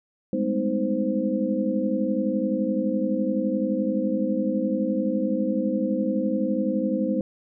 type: tone cluster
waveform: sine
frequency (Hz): 201.2 / 213 / 252.8 / 312.1 / 519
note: G3 / G#3 / B3 / D#4 / C5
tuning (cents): +45 / +44 / +41 / +5 / -14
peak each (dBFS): -28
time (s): 0.33-7.21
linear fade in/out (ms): 2
effects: none